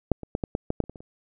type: clicks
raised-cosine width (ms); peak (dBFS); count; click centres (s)
2; -6 / -23 / -12 / -14 / -12 / -12 / -7 / -29 / -25 / -28 / -30; 11; 0.117 / 0.233 / 0.351 / 0.438 / 0.551 / 0.704 / 0.803 / 0.839 / 0.896 / 0.958 / 1.005
effects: none